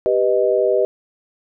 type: chord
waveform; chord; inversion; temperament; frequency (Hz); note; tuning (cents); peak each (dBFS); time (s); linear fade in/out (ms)
sine; G augmented; none; equal; 392 / 493.9 / 622.3; G4 / B4 / D#5; 0 / 0 / 0; -18; 0.06-0.85; 0
effects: none